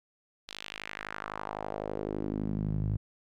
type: tone with band-pass filter sweep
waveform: sawtooth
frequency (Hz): 51.91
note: G#1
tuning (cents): 0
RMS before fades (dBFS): -35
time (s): 0.48-2.97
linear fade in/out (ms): 10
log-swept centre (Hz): 3900 to 110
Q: 2.1
effects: none